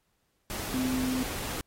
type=tone in noise; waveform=sine; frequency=256.7 Hz; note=C4; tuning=33 cents flat; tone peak=-27 dBFS; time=0.74-1.23 s; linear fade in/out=0 ms; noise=pink; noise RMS=-36 dBFS; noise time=0.5-1.61 s; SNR=+6 dB; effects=pink hiss -75 dBFS RMS until 1.66 s + AAC 48 kbps